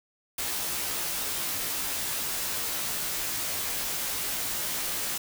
white noise with comb filter, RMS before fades -31 dBFS, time 0.38-5.18 s, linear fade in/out 5 ms, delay 16 ms, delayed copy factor -0.9, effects none

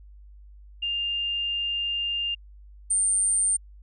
sine tone pair in turn, 2804 / 8902 Hz, F7 / C#9, +6 / +6 cents, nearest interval octave + minor sixth, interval 2000 cents, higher second, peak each -25 / -20 dBFS, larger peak second, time 0.82-2.35 / 2.9-3.57 s, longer first, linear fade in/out 10 ms, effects added 50 Hz sine -45 dBFS peak until 3.82 s

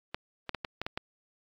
clicks, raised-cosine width 0.3 ms, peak -17 dBFS, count 7, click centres 0.145 / 0.493 / 0.547 / 0.648 / 0.816 / 0.865 / 0.975 s, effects AAC 48 kbps

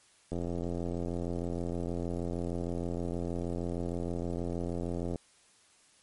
click train, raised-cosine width 2 ms, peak -22 dBFS, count 419, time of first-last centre 0.32-5.158 s, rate 86.4 Hz, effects white hiss -63 dBFS RMS until 6.02 s + MP3 48 kbps

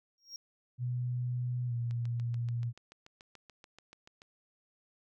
triangle tone with exponential growth, 5588 Hz, F8, in tune, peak -37 dBFS, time 0.18-0.36 s, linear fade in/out 1 ms, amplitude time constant 39 ms
sine tone with pitch glide, 123.47 to 118.65 Hz, B2 to A#2, 0 to +31 cents, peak -31 dBFS, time 0.78-2.73 s, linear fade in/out 50 ms, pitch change -69 cents, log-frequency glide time 1.67-1.73 s
click train, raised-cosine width 0.2 ms, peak -35 dBFS, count 17, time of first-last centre 1.91-4.219 s, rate 6.93 Hz
effects none

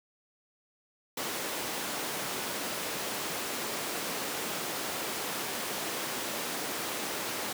pink high-pass noise, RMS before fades -35 dBFS, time 1.17-7.53 s, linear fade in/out 5 ms, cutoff 280 Hz, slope 12 dB/octave, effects none

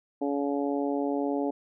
harmonic tone, 141.6 Hz, C#3, 37 cents sharp, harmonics 2 / 3 / 4 / 5 / 6, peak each -28 / -32 / -34 / -36 / -38 dBFS, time 0.21-1.51 s, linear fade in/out 10 ms, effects none

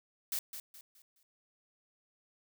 blue noise with echo, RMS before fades -35 dBFS, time 0.32-0.39 s, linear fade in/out 2 ms, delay 210 ms, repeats 4, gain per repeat -9 dB, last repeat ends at 1.23 s, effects none

